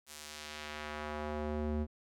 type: tone with band-pass filter sweep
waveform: square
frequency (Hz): 75.4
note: D2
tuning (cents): +46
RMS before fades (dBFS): -39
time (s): 0.06-1.87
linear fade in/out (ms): 50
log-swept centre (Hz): 9800 to 210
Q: 0.74
effects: none